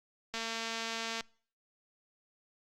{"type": "click train", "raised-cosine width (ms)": 0.2, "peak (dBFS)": -20, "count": 198, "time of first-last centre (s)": [0.34, 1.208], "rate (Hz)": 227, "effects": ["noise-tail reverb RT60 0.5 s tail -25 dB re dry", "Opus 48 kbps"]}